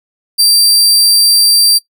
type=tone; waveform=sawtooth; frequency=4699 Hz; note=D8; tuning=in tune; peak=-3 dBFS; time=0.38-1.79 s; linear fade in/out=20 ms; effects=noise-tail reverb RT60 0.1 s tail -18 dB re dry